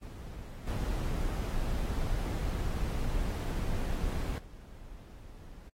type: noise with level steps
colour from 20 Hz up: brown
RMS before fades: -42 / -32 / -48 dBFS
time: 0.01-5.7 s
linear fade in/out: 20 ms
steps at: 0.67 / 4.38 s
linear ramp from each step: 2 ms
effects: AAC 48 kbps